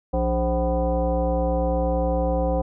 sine tone with frequency modulation, 293.5 Hz, D4, 1 cent flat, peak -19 dBFS, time 0.13-2.62 s, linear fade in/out 10 ms, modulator 233 Hz, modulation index 1.9, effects none

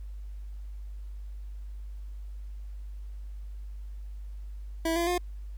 25% pulse tone with pitch steps, 327.7 / 341.2 / 355.3 Hz, E4 / F4 / F4, -10 / -40 / +30 cents, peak -22 dBFS, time 4.85-5.18 s, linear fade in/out 5 ms, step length 110 ms, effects added 50 Hz sine -37 dBFS peak until 5.57 s + pink hiss -67 dBFS RMS until 5.57 s

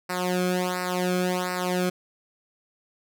sawtooth tone with flanger, 181.2 Hz, F#3, 36 cents flat, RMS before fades -26 dBFS, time 0.09-1.9 s, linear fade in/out 10 ms, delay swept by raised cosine 0.3 to 1.07 ms, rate 1.4 Hz, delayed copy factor -1, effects none

